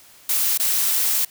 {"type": "noise with dropouts", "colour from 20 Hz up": "blue", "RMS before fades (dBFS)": -20, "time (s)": [0.29, 1.25], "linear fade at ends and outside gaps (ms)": 5, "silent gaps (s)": [0.577, 0.597], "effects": ["white hiss -49 dBFS RMS until 1.3 s"]}